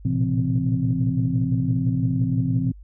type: tone cluster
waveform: sine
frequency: 114.6 / 120.6 / 132.1 / 169.5 / 260.4 Hz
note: A#2 / B2 / C3 / E3 / C4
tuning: -29 / -41 / +17 / +49 / -8 cents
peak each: -25 dBFS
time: 0.05-2.72 s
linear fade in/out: 5 ms
effects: tanh soft clip ceiling -9 dBFS + added 50 Hz sine -40 dBFS peak until 2.83 s